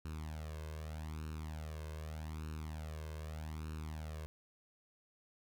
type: tone with flanger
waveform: sawtooth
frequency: 77.78 Hz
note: D#2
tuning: in tune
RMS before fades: -44 dBFS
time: 0.05-4.26 s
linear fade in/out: 0 ms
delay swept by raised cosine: 0.73 to 1.93 ms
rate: 0.82 Hz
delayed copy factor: +0.75
effects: none